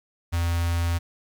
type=tone with notch filter; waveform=square; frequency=84.9 Hz; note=F2; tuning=48 cents flat; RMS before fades=-24 dBFS; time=0.32-0.99 s; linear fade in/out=20 ms; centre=360 Hz; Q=0.63; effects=10-bit